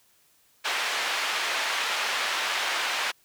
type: band-pass noise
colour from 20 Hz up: white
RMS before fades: -28 dBFS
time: 0.64-3.12 s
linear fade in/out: 20 ms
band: 740 to 3000 Hz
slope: 12 dB/octave
effects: white hiss -63 dBFS RMS until 3.24 s